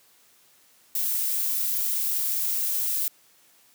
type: noise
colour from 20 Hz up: violet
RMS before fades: -26 dBFS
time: 0.95-3.08 s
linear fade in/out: 2 ms
effects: white hiss -59 dBFS RMS until 3.74 s + high-pass 100 Hz 12 dB/octave